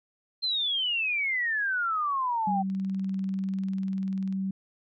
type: exponential sweep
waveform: sine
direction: down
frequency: 4186 to 758 Hz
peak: -25 dBFS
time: 0.42-2.63 s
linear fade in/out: 20 ms
type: tone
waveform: sine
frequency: 192 Hz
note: G3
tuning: 36 cents flat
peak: -27 dBFS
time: 2.47-4.51 s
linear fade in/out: 5 ms
type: click train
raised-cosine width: 0.2 ms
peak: -35 dBFS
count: 34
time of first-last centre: 2.7-4.326 s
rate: 20.3 Hz
effects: none